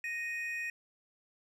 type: tone pair together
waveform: triangle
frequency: 1864.7 / 2491 Hz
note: A#6 / D#7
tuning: 0 / +1 cents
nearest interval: perfect fourth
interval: 501 cents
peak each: -36 / -36 dBFS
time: 0.04-0.7 s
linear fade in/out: 2 ms
effects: none